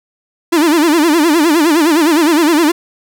45% pulse tone with vibrato, 317.5 Hz, D#4, 35 cents sharp, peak -8 dBFS, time 0.52-2.72 s, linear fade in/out 10 ms, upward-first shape sine, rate 9.7 Hz, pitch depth 160 cents each way, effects none

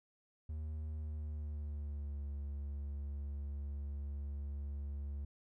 triangle tone with pitch glide, 77 to 71.02 Hz, D#2 to C#2, -17 to +43 cents, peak -37 dBFS, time 0.49-5.25 s, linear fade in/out 5 ms, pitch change -140 cents, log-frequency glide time 0.91-2.25 s, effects none

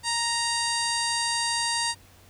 harmonic tone with a mistuned harmonic, 932.3 Hz, A#5, in tune, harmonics 1 / 2 / 3 / 4 / 5 / 6 / 7 / 8 / 9 / 10, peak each -30 / -32 / -36 / -35 / -29 / -40 / -37 / -39 / -35 / -36 dBFS, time 0.03-1.95 s, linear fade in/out 50 ms, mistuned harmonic 6, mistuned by +33 cents, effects added 93 Hz sine -55 dBFS peak until 2.29 s + pink hiss -55 dBFS RMS until 2.29 s

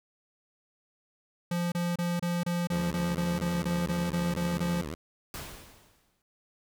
square tone bursts, 173.9 Hz, F3, 7 cents flat, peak -28 dBFS, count 14, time 1.51-4.814 s, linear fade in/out 5 ms, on 210 ms, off 28 ms
10% pulse tone with vibrato, 77.78 Hz, D#2, in tune, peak -27 dBFS, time 2.71-4.95 s, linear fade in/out 10 ms, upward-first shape triangle, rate 9.1 Hz, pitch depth 240 cents each way
pink noise with exponential decay, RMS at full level -37 dBFS, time 5.34-6.22 s, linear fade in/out 1 ms, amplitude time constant 190 ms
effects none

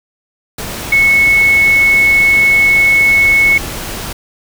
sine tone in noise, 2200 Hz, C#7, 14 cents flat, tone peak -6 dBFS, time 0.92-3.58 s, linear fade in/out 5 ms, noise pink, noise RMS -23 dBFS, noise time 0.58-4.13 s, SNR +14 dB, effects none

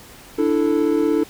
triangle chord, D suspended second, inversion none, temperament just, 293.7 / 330.4 / 440.5 Hz, D4 / E4 / A4, 0 / +4 / +2 cents, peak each -18 dBFS, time 0.38-1.24 s, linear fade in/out 10 ms, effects pink hiss -43 dBFS RMS until 1.29 s

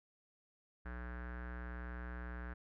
square tone with low-pass filter, 60.8 Hz, B1, 26 cents flat, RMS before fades -45 dBFS, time 0.85-2.54 s, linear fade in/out 10 ms, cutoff 1600 Hz, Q 5.8, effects none

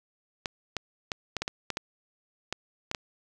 clicks, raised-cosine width 0.2 ms, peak -13 dBFS, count 11, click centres 0.458 / 0.767 / 1.118 / 1.367 / 1.42 / 1.479 / 1.703 / 1.771 / 2.526 / 2.914 / 2.948 s, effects none

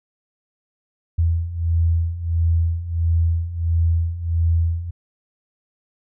sine beating tone pair, 82.41 / 83.91 Hz, E2 / E2, 0 / +31 cents, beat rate 1.5 Hz, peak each -22 / -18 dBFS, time 1.18-4.91 s, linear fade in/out 10 ms, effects none

